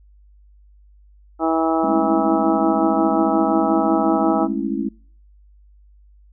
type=harmonic tone; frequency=162.2 Hz; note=E3; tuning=28 cents flat; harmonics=2 / 3 / 4 / 5 / 6 / 7 / 8; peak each=-19 / -28 / -23 / -22 / -30 / -32 / -26 dBFS; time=1.39-4.48 s; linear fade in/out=50 ms
type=chord; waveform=sine; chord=A major seventh; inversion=third; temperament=just; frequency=206.2 / 220 / 275 / 330 Hz; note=G#3 / A3 / C#4 / E4; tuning=-12 / 0 / -14 / +2 cents; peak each=-26 / -28 / -24 / -26 dBFS; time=1.83-4.89 s; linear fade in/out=10 ms
effects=noise-tail reverb RT60 0.5 s tail -25 dB re dry + added 50 Hz sine -47 dBFS peak until 6.32 s